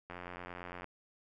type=click train; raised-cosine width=0.5 ms; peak=-29 dBFS; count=67; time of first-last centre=0.1-0.843 s; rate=88.8 Hz; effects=none

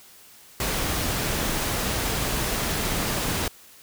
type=noise; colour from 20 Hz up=pink; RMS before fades=-26 dBFS; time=0.6-3.48 s; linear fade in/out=2 ms; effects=white hiss -50 dBFS RMS until 3.82 s

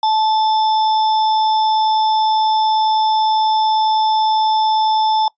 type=tone with sample-and-hold; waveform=sine; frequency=871 Hz; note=A5; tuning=18 cents flat; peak=-12 dBFS; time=0.03-5.28 s; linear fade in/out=2 ms; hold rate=4410 Hz; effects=noise-tail reverb RT60 0.1 s tail -22 dB re dry + resampled to 16000 Hz

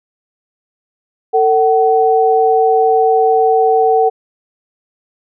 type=tone pair together; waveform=sine; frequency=448.9 / 755 Hz; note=A4 / F#5; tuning=+35 / +35 cents; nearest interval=major sixth; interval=900 cents; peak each=-11 dBFS; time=1.33-4.1 s; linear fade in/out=20 ms; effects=none

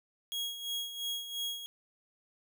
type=tone with tremolo; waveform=40% pulse; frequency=3300 Hz; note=G#7; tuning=12 cents flat; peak=-32 dBFS; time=0.32-1.66 s; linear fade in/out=0 ms; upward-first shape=sine; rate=2.9 Hz; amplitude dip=65%; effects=none

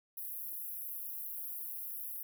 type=high-pass noise; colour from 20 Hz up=pink; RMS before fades=-42 dBFS; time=0.17-2.23 s; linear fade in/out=5 ms; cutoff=11000 Hz; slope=96 dB/octave; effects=none

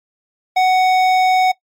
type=tone with hard clipping; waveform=triangle; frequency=744 Hz; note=F#5; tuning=9 cents sharp; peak=-12 dBFS; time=0.56-1.52 s; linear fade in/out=10 ms; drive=16 dB; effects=noise-tail reverb RT60 0.1 s tail -19 dB re dry + MP3 64 kbps

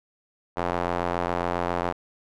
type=tone with band-pass filter; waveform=square; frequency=43.65 Hz; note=F1; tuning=in tune; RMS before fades=-27 dBFS; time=0.56-1.93 s; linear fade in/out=20 ms; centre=820 Hz; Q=1.2; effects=none

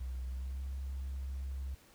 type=tone with pitch glide; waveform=sine; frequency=63.4 to 66.98 Hz; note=B1 to C2; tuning=+46 to +41 cents; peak=-35 dBFS; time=0-1.75 s; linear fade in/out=10 ms; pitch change=+95 cents; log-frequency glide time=0.27-0.62 s; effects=tanh soft clip ceiling -34 dBFS + pink hiss -62 dBFS RMS until 1.94 s

